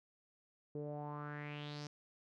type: tone with low-pass filter sweep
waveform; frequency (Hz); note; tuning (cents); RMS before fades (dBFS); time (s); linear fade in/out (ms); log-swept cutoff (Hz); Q
sawtooth; 147.3; D3; +6; -45; 0.75-1.87; 2; 420 to 5700; 4.6
effects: none